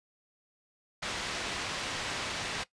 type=low-pass noise; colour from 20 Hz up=white; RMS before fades=-36 dBFS; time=1.02-2.64 s; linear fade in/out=10 ms; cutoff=3800 Hz; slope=12 dB/octave; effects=noise-tail reverb RT60 0.1 s tail -17 dB re dry + resampled to 22050 Hz